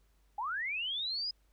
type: linear sweep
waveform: sine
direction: up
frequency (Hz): 781 to 5060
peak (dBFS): -33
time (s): 0.38-1.31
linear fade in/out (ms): 5
effects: added 50 Hz sine -66 dBFS peak until 1.52 s + pink hiss -75 dBFS RMS until 1.52 s